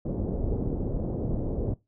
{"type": "low-pass noise", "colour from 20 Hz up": "pink", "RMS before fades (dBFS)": -29, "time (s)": [0.05, 1.74], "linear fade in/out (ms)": 5, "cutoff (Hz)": 520, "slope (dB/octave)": 24, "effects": ["noise-tail reverb RT60 0.2 s tail -19 dB re dry"]}